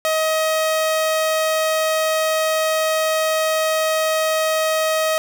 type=tone; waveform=sawtooth; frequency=632 Hz; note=D#5; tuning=27 cents sharp; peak=-13 dBFS; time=0.05-5.18 s; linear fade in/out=0 ms; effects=7-bit